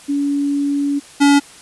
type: tone pair in turn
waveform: sine / square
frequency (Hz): 284.1 / 284.1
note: C#4 / C#4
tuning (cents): +43 / +43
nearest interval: unison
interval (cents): 0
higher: neither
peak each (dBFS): -15 / -9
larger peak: second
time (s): 0.08-1 / 1.2-1.4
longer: first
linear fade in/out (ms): 20
effects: white hiss -41 dBFS RMS until 1.61 s + resampled to 24000 Hz